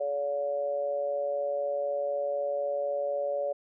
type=tone with amplitude modulation; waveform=sine; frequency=570 Hz; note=C#5; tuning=48 cents sharp; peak=-24 dBFS; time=0-3.53 s; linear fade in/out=10 ms; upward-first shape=sine; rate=144 Hz; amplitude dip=70%; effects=none